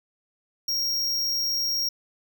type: tone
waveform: square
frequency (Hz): 5588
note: F8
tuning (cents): 0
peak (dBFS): -24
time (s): 0.68-1.89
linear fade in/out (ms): 5
effects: none